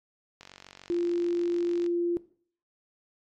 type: click train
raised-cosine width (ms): 0.2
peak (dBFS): -28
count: 69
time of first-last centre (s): 0.41-1.863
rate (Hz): 46.8
type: tone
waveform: sine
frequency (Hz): 345.7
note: F4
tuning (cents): -18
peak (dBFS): -24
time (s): 0.9-2.17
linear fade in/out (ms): 0
effects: noise-tail reverb RT60 0.5 s tail -18 dB re dry + MP3 64 kbps